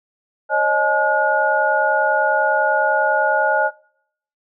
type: tone cluster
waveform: sine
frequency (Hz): 545 / 615 / 853 / 1441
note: C#5 / D#5 / G#5 / F#6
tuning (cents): -29 / -20 / +46 / -46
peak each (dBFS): -22 / -20 / -19 / -19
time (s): 0.49-3.71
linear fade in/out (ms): 50
effects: noise-tail reverb RT60 0.7 s tail -25 dB re dry